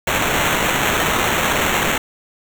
white noise with sample-and-hold, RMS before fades -18 dBFS, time 0.07-1.98 s, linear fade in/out 5 ms, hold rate 4900 Hz, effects none

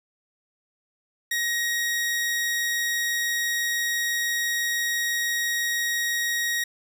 sawtooth tone, 1886 Hz, A#6, 20 cents sharp, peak -20 dBFS, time 1.31-6.64 s, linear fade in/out 5 ms, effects none

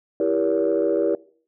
sine chord, E diminished seventh, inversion none, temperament just, 329.6 / 395.6 / 474.7 / 569.6 Hz, E4 / G4 / Bb4 / Db5, 0 / +16 / +31 / +47 cents, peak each -23 dBFS, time 0.2-1.15 s, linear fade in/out 2 ms, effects noise-tail reverb RT60 0.5 s tail -22 dB re dry + tanh soft clip ceiling -11 dBFS

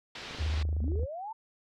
white low-pass noise, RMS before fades -43 dBFS, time 0.15-0.63 s, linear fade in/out 5 ms, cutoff 4400 Hz, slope 24 dB/octave
click train, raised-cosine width 2 ms, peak -32 dBFS, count 20, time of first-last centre 0.31-1.032 s, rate 26.3 Hz
sine tone with vibrato, 76.6 Hz, D#2, 27 cents flat, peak -27 dBFS, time 0.39-1.06 s, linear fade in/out 20 ms, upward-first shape sine, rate 16 Hz, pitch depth 130 cents each way
sine linear sweep, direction up, 197.3 to 916 Hz, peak -36 dBFS, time 0.81-1.33 s, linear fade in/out 10 ms
effects none

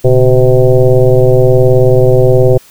sine tone with frequency modulation, 250.6 Hz, B3, 25 cents sharp, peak -3 dBFS, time 0.04-2.58 s, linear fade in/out 10 ms, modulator 130 Hz, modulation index 2.5, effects white hiss -41 dBFS RMS until 2.7 s

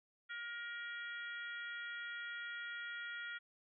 harmonic tone with a mistuned harmonic, 473.1 Hz, A#4, 26 cents sharp, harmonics 3 / 4 / 5 / 6 / 7, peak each -45 / -47 / -55 / -62 / -53 dBFS, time 0.29-3.39 s, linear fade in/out 20 ms, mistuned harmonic 5, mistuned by -17 cents, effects none

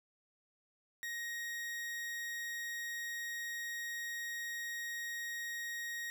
40% pulse tone, 1879 Hz, A#6, 13 cents sharp, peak -38 dBFS, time 1.03-6.1 s, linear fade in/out 0 ms, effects none

